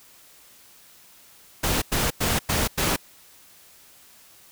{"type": "noise bursts", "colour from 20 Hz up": "pink", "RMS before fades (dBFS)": -23, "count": 5, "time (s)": [1.63, 2.964], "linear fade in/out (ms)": 10, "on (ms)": 190, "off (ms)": 96, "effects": ["white hiss -52 dBFS RMS until 4.51 s"]}